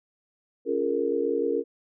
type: chord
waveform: sine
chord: Bb minor seventh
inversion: first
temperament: just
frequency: 279.7 / 349.6 / 419.5 / 466.2 Hz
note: Db4 / F4 / Ab4 / Bb4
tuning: +16 / +2 / +17 / 0 cents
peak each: -31 / -30 / -29 / -26 dBFS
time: 0.65-1.64 s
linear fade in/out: 50 ms
effects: none